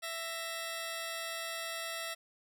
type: tone pair together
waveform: 10% pulse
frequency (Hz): 662.8 / 1850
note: E5 / A#6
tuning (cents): +9 / -14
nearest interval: octave + tritone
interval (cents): 1777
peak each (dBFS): -30 / -34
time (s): 0.02-2.15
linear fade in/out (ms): 20
effects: none